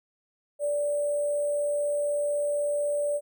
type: tone with sample-and-hold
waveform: sine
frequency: 582 Hz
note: D5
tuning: 16 cents flat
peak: -24 dBFS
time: 0.59-3.21 s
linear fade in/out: 50 ms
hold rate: 8820 Hz
effects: none